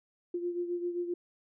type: beating tone pair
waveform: sine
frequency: 349.2 / 356.8 Hz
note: F4 / F4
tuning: 0 / +37 cents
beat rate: 7.6 Hz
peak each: -32 / -39 dBFS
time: 0.34-1.14 s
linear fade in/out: 5 ms
effects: none